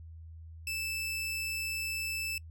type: tone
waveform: sawtooth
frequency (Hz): 2636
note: E7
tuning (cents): -1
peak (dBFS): -30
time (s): 0.67-2.38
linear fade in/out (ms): 2
effects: noise-tail reverb RT60 0.1 s tail -26 dB re dry + added 81 Hz sine -45 dBFS peak until 2.5 s